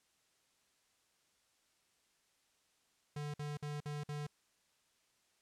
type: tone bursts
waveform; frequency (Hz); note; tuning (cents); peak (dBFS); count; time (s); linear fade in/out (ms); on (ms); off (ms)
square; 147.4; D3; +7; -40; 5; 3.16-4.268; 5; 180; 52
effects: white hiss -75 dBFS RMS until 5.41 s + low-pass 9000 Hz 12 dB/octave